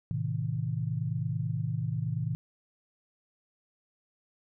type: chord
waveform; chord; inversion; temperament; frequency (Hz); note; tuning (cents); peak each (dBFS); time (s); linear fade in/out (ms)
sine; A diminished; none; equal with one note detuned; 110 / 130.81 / 159.48; A2 / C3 / Eb3; 0 / 0 / +43; -33; 0.11-2.35; 0
effects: none